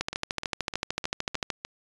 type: two click trains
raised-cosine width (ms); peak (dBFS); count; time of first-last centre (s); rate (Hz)
0.2; -16 / -10; 6 / 21; 0.13-1.65 / 0.01-1.503; 3.29 / 13.4
effects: resampled to 22050 Hz